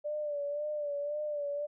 sine tone with vibrato, 587.3 Hz, D5, in tune, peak -32 dBFS, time 0.04-1.67 s, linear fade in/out 20 ms, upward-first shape sine, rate 1.9 Hz, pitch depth 47 cents each way, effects none

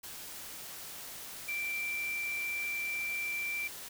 sine tone in noise, 2349 Hz, D7, in tune, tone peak -33 dBFS, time 1.48-3.68 s, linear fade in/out 10 ms, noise white, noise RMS -45 dBFS, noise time 0.03-3.89 s, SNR +9 dB, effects none

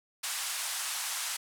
white band-pass noise, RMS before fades -35 dBFS, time 0.23-1.37 s, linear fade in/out 10 ms, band 810 to 11000 Hz, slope 24 dB/octave, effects none

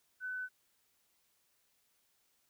sine tone, 1506 Hz, F#6, 30 cents sharp, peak -37 dBFS, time 0.2-0.49 s, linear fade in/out 50 ms, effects white hiss -75 dBFS RMS until 2.49 s

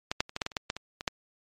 clicks, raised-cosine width 0.2 ms, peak -11 / -7 / -27 / -14 / -10 / -13 / -28 / -11 / -12 / -20 / -19 / -9 dBFS, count 12, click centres 0.115 / 0.205 / 0.294 / 0.364 / 0.418 / 0.464 / 0.518 / 0.568 / 0.701 / 0.766 / 1.009 / 1.078 s, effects MP3 64 kbps

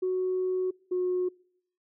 sine tone pair in turn, 370 / 363.4 Hz, F#4 / F#4, 0 / -31 cents, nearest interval unison, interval 31 cents, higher first, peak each -24 dBFS, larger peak neither, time 0.02-0.71 / 0.91-1.29 s, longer first, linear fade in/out 10 ms, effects noise-tail reverb RT60 0.7 s tail -26 dB re dry + tanh soft clip ceiling -21 dBFS

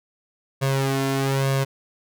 sawtooth tone with flanger, 135.7 Hz, C#3, 36 cents flat, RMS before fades -22 dBFS, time 0.61-1.65 s, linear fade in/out 20 ms, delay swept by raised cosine 1.8 to 2.9 ms, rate 1.1 Hz, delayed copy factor +0.7, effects none

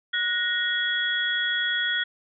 sine tone cluster, 1461 / 1874 / 3342 Hz, F#6 / A#6 / G#7, -22 / +9 / +10 cents, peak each -27 dBFS, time 0.13-2.04 s, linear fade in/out 10 ms, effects none

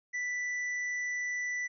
triangle tone with tanh clipping, 1975.5 Hz, B6, in tune, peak -33 dBFS, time 0.13-1.68 s, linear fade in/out 20 ms, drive 11 dB, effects resampled to 16000 Hz

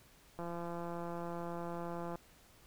click train, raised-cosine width 1 ms, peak -29 dBFS, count 303, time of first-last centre 0.39-2.156 s, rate 171 Hz, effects pink hiss -63 dBFS RMS until 2.66 s

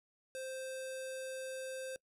square tone with low-pass filter, 523.3 Hz, C5, in tune, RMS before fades -43 dBFS, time 0.35-1.96 s, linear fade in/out 0 ms, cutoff 10000 Hz, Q 2.8, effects noise-tail reverb RT60 0.1 s tail -23 dB re dry

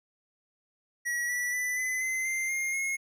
square tone with pitch steps, 1922 / 1954.5 / 1987.5 / 2021 / 2055 / 2090 / 2125 / 2161 Hz, B6 / B6 / B6 / B6 / C7 / C7 / C7 / C#7, -48 / -19 / +10 / +39 / -32 / -2 / +26 / -45 cents, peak -29 dBFS, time 1.05-2.97 s, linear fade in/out 20 ms, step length 240 ms, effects resampled to 32000 Hz

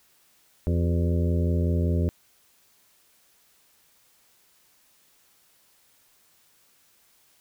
harmonic tone with a mistuned harmonic, 85.1 Hz, F2, 44 cents flat, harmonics 1 / 2 / 3 / 4 / 5 / 6 / 7, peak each -22 / -28 / -32 / -34 / -36 / -38 / -39 dBFS, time 0.67-2.09 s, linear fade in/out 0 ms, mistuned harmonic 4, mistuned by +70 cents, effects white hiss -62 dBFS RMS until 7.4 s

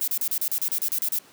violet noise bursts, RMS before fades -25 dBFS, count 12, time 0.01-1.187 s, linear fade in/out 0 ms, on 66 ms, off 35 ms, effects pink hiss -52 dBFS RMS until 1.32 s + high-pass 200 Hz 12 dB/octave

